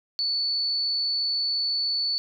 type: tone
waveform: sine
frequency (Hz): 4463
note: C#8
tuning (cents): +11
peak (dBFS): -23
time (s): 0.19-2.18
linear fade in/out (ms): 0
effects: none